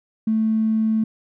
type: tone with tanh clipping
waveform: triangle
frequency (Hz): 220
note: A3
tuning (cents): 0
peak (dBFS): -16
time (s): 0.27-1.04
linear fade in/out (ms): 5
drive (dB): 2
effects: none